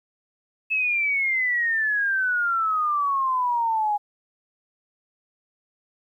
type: exponential sweep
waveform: sine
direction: down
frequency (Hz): 2615 to 819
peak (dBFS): -20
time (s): 0.7-3.98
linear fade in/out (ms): 20
effects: 10-bit